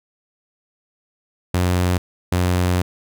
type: tone pair in turn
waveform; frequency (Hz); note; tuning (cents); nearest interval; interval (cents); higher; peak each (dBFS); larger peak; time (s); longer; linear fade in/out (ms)
sawtooth; 90 / 90; F#2 / F#2; -47 / -47; unison; 0; neither; -12; neither; 1.54-1.98 / 2.32-2.82; second; 5
effects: none